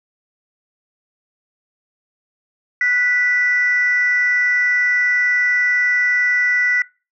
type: tone pair together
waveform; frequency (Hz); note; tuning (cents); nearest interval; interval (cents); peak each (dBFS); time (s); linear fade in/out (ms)
sine; 1477 / 1971.6; F#6 / B6; -3 / -3; perfect fourth; 500; -20 / -14; 2.81-6.82; 2
effects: noise-tail reverb RT60 0.3 s tail -21 dB re dry + tanh soft clip ceiling -8 dBFS